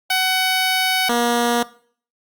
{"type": "tone pair in turn", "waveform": "10% pulse", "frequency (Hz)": [750, 238.2], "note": ["F#5", "A#3"], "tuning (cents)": [23, 38], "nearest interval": "octave + minor sixth", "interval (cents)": 1985, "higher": "first", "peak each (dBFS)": -8, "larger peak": "neither", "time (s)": [[0.1, 1.09], [1.09, 1.63]], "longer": "first", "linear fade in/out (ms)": 5, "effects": ["noise-tail reverb RT60 0.5 s tail -19 dB re dry", "Opus 48 kbps"]}